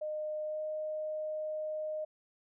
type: tone with pitch glide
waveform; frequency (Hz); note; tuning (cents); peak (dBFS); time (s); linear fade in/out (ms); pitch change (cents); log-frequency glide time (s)
sine; 612 to 617.3; D#5 to D#5; -29 to -14; -34; 0.01-2.05; 10; +15; 0.44-0.6
effects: none